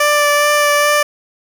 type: tone with vibrato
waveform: 15% pulse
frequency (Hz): 587.3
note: D5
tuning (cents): 0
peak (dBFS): -4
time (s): 0-1.03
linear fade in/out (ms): 5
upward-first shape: sine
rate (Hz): 2.4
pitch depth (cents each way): 12
effects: none